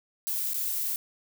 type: noise with dropouts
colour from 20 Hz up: violet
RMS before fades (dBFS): -30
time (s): 0.27-0.96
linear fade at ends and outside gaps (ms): 0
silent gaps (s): 0.534-0.543
effects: none